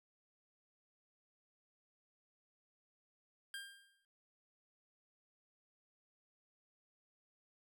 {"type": "tone with exponential decay", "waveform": "25% pulse", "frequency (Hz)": 1599, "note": "G6", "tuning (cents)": 34, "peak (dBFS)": -38, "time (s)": [3.54, 4.05], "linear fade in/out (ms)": 1, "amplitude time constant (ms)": 110, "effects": []}